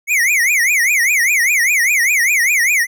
square tone with vibrato, 2136 Hz, C7, 35 cents sharp, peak -12 dBFS, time 0.07-2.87 s, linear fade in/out 50 ms, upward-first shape triangle, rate 5 Hz, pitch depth 290 cents each way, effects none

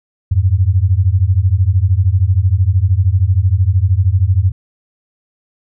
sine beating tone pair, 87.4 / 100.4 Hz, F2 / G2, +2 / +42 cents, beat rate 13 Hz, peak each -12 dBFS, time 0.31-4.52 s, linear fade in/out 10 ms, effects none

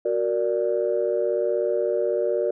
sine chord, Gb augmented, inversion none, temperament equal, 370 / 466.2 / 587.3 Hz, Gb4 / Bb4 / D5, 0 / 0 / 0 cents, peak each -25 / -24 / -24 dBFS, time 0.05-2.51 s, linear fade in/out 5 ms, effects tanh soft clip ceiling -12 dBFS

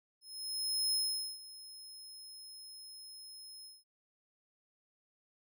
sawtooth tone with ADSR envelope, 5160 Hz, E8, 38 cents flat, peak -27 dBFS, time 0.21-3.84 s, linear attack 720 ms, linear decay 450 ms, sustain -19 dB, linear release 190 ms, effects none

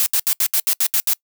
blue noise bursts, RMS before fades -17 dBFS, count 9, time 0-1.134 s, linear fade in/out 0 ms, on 62 ms, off 72 ms, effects noise-tail reverb RT60 0.1 s tail -25 dB re dry

